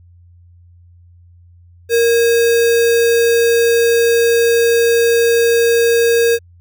sine tone with sample-and-hold, 466.2 Hz, A#4, in tune, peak -9 dBFS, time 1.89-6.39 s, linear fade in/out 50 ms, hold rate 2100 Hz, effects added 87 Hz sine -42 dBFS peak until 6.6 s

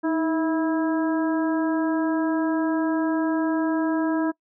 harmonic tone with a mistuned harmonic, 325.9 Hz, E4, 20 cents flat, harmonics 1 / 2 / 3 / 4 / 5, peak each -21 / -30 / -32 / -37 / -35 dBFS, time 0.03-4.32 s, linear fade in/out 20 ms, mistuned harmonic 1, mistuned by -50 cents, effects noise-tail reverb RT60 0.1 s tail -24 dB re dry

